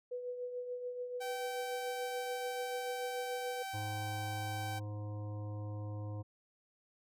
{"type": "tone with tremolo", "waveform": "sine", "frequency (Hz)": 493.9, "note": "B4", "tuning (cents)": 0, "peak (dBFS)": -36, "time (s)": [0.11, 3.63], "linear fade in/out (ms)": 10, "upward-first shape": "triangle", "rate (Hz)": 6.9, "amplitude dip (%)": 55}
{"type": "tone", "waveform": "sawtooth", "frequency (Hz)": 773, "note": "G5", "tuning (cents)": -24, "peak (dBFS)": -36, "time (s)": [1.2, 4.8], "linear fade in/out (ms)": 20}
{"type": "harmonic tone", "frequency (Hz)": 104.4, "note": "G#2", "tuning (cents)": 10, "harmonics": [1, 3, 5, 7, 9, 10], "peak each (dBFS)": [-39, -50, -51, -58, -59, -60], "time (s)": [3.73, 6.23], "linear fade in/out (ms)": 20}
{"effects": []}